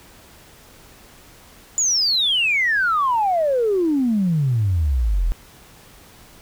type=exponential sweep; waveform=sine; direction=down; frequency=7100 to 38.07 Hz; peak=-15 dBFS; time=1.78-5.32 s; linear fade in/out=0 ms; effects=tanh soft clip ceiling -11 dBFS + pink hiss -47 dBFS RMS until 6.41 s